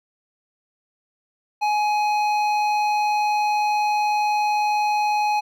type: tone with hard clipping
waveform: triangle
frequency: 839 Hz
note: G#5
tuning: 17 cents sharp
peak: -20 dBFS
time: 1.61-5.41 s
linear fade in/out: 20 ms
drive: 14 dB
effects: none